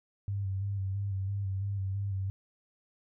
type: tone with vibrato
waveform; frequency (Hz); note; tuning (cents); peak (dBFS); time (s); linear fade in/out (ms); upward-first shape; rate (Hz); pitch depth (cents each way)
sine; 98; G2; 0; -30; 0.28-2.3; 0; square; 3; 33
effects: none